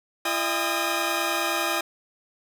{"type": "tone cluster", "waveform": "15% pulse", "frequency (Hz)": [338.6, 611, 805, 1252], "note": ["E4", "D#5", "G5", "D#6"], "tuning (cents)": [46, -32, 46, 10], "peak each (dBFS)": -23, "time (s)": [0.25, 1.81], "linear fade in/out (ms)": 5, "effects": []}